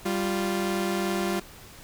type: tone pair together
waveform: sawtooth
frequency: 195.98 / 349.2 Hz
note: G3 / F4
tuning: 0 / 0 cents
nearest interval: minor seventh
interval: 1000 cents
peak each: -24 dBFS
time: 0.05-1.4 s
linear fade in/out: 10 ms
effects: pink hiss -47 dBFS RMS until 1.83 s